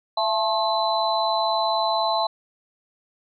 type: tone cluster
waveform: sine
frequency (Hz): 671 / 869 / 1073 / 4018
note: E5 / A5 / C6 / B7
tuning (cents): +31 / -22 / +43 / +29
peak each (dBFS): -24 / -24 / -27 / -27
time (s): 0.17-2.27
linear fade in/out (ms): 5
effects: none